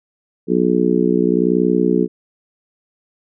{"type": "harmonic tone", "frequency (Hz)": 61, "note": "B1", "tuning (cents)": -21, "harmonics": [3, 4, 5, 6, 7], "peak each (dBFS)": [-19, -19, -19, -19, -19], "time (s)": [0.47, 2.08], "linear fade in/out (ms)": 50, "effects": []}